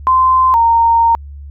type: tone pair in turn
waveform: sine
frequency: 1036 / 923 Hz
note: C6 / A#5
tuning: -17 / -17 cents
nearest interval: major second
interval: 200 cents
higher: first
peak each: -7 dBFS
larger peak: neither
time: 0.07-0.54 / 0.54-1.15 s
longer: second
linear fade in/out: 0 ms
effects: added 71 Hz sine -28 dBFS peak until 1.5 s